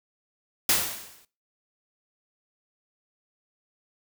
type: noise with exponential decay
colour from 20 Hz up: white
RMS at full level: -19 dBFS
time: 0.69-1.25 s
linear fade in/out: 2 ms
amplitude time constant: 120 ms
effects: noise-tail reverb RT60 0.3 s tail -19 dB re dry